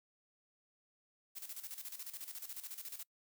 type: noise with tremolo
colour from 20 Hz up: blue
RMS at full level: -45 dBFS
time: 1.35-3.04 s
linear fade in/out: 20 ms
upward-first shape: square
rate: 14 Hz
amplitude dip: 70%
effects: noise-tail reverb RT60 0.1 s tail -25 dB re dry